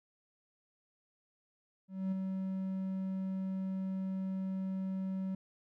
triangle tone with ADSR envelope, 190 Hz, F#3, 46 cents sharp, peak -28 dBFS, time 1.88-5.35 s, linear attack 240 ms, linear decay 10 ms, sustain -4 dB, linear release 4 ms, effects none

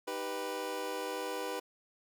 25% pulse chord, Eb augmented, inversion none, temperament equal, 311.1 / 392 / 493.9 Hz, Eb4 / G4 / B4, 0 / 0 / 0 cents, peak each -40 / -37 / -34 dBFS, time 0.07-1.6 s, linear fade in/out 10 ms, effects none

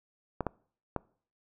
clicks, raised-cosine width 1 ms, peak -16 dBFS, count 3, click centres 0.407 / 0.467 / 0.963 s, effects noise-tail reverb RT60 0.5 s tail -24 dB re dry

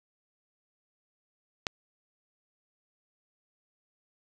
click, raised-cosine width 0.2 ms, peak -11 dBFS, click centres 1.668 s, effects none

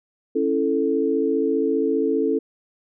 sine chord, A major, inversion first, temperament just, 275 / 330 / 440 Hz, C#4 / E4 / A4, -14 / +2 / 0 cents, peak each -23 / -24 / -21 dBFS, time 0.35-2.39 s, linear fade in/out 10 ms, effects none

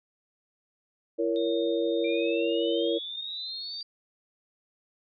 sine chord, A# diminished, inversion second, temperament just, 335.6 / 466.2 / 559.4 Hz, E4 / A#4 / C#5, +31 / 0 / +16 cents, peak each -28 / -28 / -30 dBFS, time 1.18-2.99 s, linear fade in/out 20 ms
sine tone with tremolo, 3669 Hz, A#7, 28 cents flat, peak -37 dBFS, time 1.36-3.81 s, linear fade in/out 0 ms, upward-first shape triangle, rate 1.6 Hz, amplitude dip 50%
sine exponential sweep, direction up, 2349 to 4699 Hz, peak -35 dBFS, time 2.04-3.83 s, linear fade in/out 5 ms
effects none

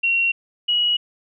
sine tone pair in turn, 2740 / 2911 Hz, F7 / F#7, -34 / -29 cents, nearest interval minor second, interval 105 cents, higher second, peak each -16 dBFS, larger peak neither, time 0.03-0.32 / 0.68-0.97 s, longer neither, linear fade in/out 10 ms, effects none

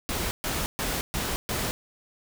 pink noise bursts, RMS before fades -29 dBFS, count 5, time 0.09-1.71 s, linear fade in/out 0 ms, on 220 ms, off 130 ms, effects none

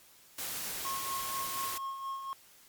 white noise, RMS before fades -38 dBFS, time 0.38-1.78 s, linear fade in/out 5 ms
triangle tone with tremolo, 1082 Hz, C#6, 42 cents flat, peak -32 dBFS, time 0.85-2.33 s, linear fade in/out 0 ms, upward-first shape sine, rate 4.2 Hz, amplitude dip 50%
effects white hiss -59 dBFS RMS until 2.68 s + MP3 96 kbps

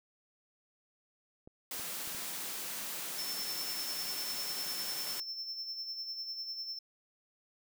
clicks, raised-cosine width 2 ms, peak -38 dBFS, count 4, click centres 1.475 / 1.796 / 2.075 / 2.148 s
white high-pass noise, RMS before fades -40 dBFS, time 1.71-5.2 s, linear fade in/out 2 ms, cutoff 140 Hz, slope 48 dB/octave
triangle tone with tremolo, 5340 Hz, E8, 22 cents sharp, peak -35 dBFS, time 3.18-6.79 s, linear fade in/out 5 ms, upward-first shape sine, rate 10 Hz, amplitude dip 50%
effects none

